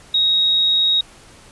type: tone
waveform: sine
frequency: 3776 Hz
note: A#7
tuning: 22 cents sharp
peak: -13 dBFS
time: 0.14-1.01 s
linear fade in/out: 5 ms
effects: pink hiss -45 dBFS RMS until 1.51 s + resampled to 24000 Hz